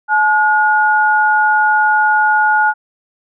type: tone pair together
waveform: sine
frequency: 856 / 1439.6 Hz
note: A5 / F#6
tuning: -48 / -48 cents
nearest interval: major sixth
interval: 900 cents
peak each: -12 dBFS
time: 0.08-2.74 s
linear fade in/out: 50 ms
effects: none